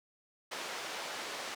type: band-pass noise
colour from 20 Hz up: pink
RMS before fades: -41 dBFS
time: 0.51-1.55 s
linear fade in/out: 10 ms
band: 540 to 6100 Hz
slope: 12 dB/octave
effects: none